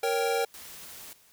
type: chord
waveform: square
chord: G diminished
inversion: first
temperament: equal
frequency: 466.2 / 554.4 / 784 Hz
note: Bb4 / Db5 / G5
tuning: 0 / 0 / 0 cents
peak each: -28 / -33 / -31 dBFS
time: 0.03-0.45 s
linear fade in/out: 5 ms
type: noise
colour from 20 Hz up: white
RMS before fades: -45 dBFS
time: 0.54-1.13 s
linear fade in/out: 0 ms
effects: white hiss -60 dBFS RMS until 1.32 s